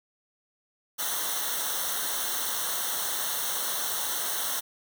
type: noise with comb filter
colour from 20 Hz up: white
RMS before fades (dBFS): -30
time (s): 0.98-4.61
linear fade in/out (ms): 20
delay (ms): 0.41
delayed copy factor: -0.9
effects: none